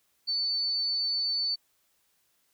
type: tone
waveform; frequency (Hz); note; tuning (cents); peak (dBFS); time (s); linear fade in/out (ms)
sine; 4504; C#8; +27; -26; 0.27-1.56; 20
effects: white hiss -71 dBFS RMS until 2.53 s